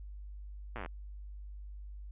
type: slowing click train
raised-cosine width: 0.5 ms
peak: -26 dBFS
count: 11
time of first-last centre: 0.76-0.861 s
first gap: 8 ms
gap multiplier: 1.05
effects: added 50 Hz sine -43 dBFS peak until 2.11 s + resampled to 8000 Hz

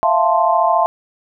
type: chord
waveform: sine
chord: F major seventh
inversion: third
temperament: equal with one note detuned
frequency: 664.6 / 698.5 / 880 / 1046.5 Hz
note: E5 / F5 / A5 / C6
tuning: +14 / 0 / 0 / 0 cents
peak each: -17 dBFS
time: 0.03-0.86 s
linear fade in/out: 0 ms
effects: none

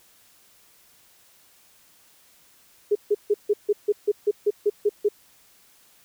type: tone bursts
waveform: sine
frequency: 414 Hz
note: G#4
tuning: 5 cents flat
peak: -16 dBFS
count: 12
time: 2.91-5.088 s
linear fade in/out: 10 ms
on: 44 ms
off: 150 ms
effects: white hiss -57 dBFS RMS until 6.04 s

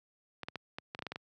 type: clicks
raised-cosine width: 0.3 ms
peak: -23 dBFS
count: 10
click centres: 0.433 / 0.485 / 0.557 / 0.785 / 0.949 / 0.991 / 1.023 / 1.067 / 1.12 / 1.159 s
effects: high-pass 100 Hz 12 dB/octave

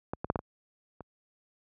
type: clicks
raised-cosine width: 1 ms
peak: -18 / -18 / -11 / -14 / -23 / -28 dBFS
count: 6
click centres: 0.135 / 0.245 / 0.301 / 0.358 / 0.391 / 1.007 s
effects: high-pass 60 Hz 12 dB/octave

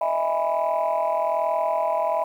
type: chord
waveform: sine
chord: E major seventh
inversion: third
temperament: just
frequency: 618.1 / 659.3 / 824.1 / 988.9 Hz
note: D#5 / E5 / G#5 / B5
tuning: -12 / 0 / -14 / +2 cents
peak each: -26 / -23 / -27 / -25 dBFS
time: 0.01-2.24 s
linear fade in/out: 5 ms
effects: tanh soft clip ceiling -14 dBFS + 9-bit

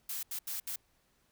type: noise bursts at uneven times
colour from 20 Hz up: blue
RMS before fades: -38 dBFS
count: 4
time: 0.09-0.23 / 0.31-0.39 / 0.47-0.6 / 0.67-0.76 s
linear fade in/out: 5 ms
effects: pink hiss -72 dBFS RMS until 1.31 s

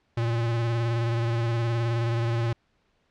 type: tone with vibrato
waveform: square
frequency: 116.6 Hz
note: A#2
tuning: 1 cent sharp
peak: -24 dBFS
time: 0.17-2.53 s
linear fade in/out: 5 ms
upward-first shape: square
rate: 19 Hz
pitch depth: 28 cents each way
effects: pink hiss -69 dBFS RMS until 3.1 s + low-pass 4000 Hz 12 dB/octave

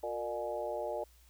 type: harmonic tone with a mistuned harmonic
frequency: 120 Hz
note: B2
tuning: 49 cents flat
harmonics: 3 / 4 / 5 / 6 / 7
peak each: -44 / -40 / -37 / -45 / -42 dBFS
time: 0.03-1.04 s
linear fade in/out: 5 ms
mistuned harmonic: 4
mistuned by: -74 cents
effects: added 60 Hz sine -60 dBFS peak until 1.29 s + white hiss -66 dBFS RMS until 1.29 s

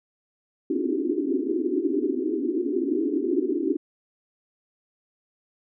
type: band-pass noise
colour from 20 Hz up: pink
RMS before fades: -25 dBFS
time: 0.7-3.77 s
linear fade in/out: 5 ms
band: 260 to 400 Hz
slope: 96 dB/octave
effects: none

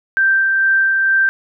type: tone with tremolo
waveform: sine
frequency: 1568 Hz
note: G6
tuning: in tune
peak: -10 dBFS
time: 0.17-1.29 s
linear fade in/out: 0 ms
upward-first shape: sine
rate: 2.2 Hz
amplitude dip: 25%
effects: none

